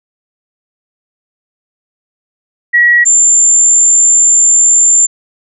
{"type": "tone pair in turn", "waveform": "sine", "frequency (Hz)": [1918, 7241], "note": ["A#6", "A8"], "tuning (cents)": [49, 49], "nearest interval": "octave + major seventh", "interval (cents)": 2300, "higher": "second", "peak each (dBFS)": -4, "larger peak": "neither", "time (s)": [[2.73, 3.05], [3.05, 5.07]], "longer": "second", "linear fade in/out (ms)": 20, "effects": []}